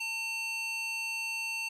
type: tone with high-pass filter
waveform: square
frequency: 900 Hz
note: A5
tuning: 39 cents sharp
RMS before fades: -35 dBFS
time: 0-1.69 s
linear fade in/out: 10 ms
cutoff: 2200 Hz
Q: 6
effects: low-pass 11000 Hz 12 dB/octave + 11-bit